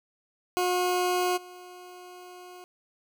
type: tone with level steps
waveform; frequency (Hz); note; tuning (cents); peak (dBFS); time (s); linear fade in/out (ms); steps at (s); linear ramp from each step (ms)
20% pulse; 360.6; F#4; -45; -19 / -39; 0.57-2.64; 0; 1.36; 20
effects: none